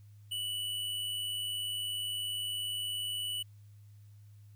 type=tone with amplitude modulation; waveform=square; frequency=2960 Hz; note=F#7; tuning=in tune; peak=-32 dBFS; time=0.31-3.43 s; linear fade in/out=10 ms; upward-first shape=sine; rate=100 Hz; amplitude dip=55%; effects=added 103 Hz sine -52 dBFS peak until 4.55 s + white hiss -73 dBFS RMS until 4.55 s